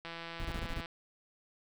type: click train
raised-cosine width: 0.3 ms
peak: -27 dBFS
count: 136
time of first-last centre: 0.05-0.858 s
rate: 167 Hz
type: noise bursts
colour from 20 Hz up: brown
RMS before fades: -37 dBFS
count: 6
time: 0.4-0.808 s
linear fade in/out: 0 ms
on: 48 ms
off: 24 ms
effects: none